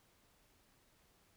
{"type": "silence", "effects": ["pink hiss -71 dBFS RMS until 1.36 s"]}